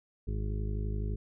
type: harmonic tone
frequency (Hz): 51.91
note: G#1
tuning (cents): 0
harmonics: 1 / 2 / 3 / 4 / 6 / 7 / 8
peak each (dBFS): -32 / -36 / -44 / -43 / -49 / -49 / -46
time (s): 0.27-1.16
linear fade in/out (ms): 10
effects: none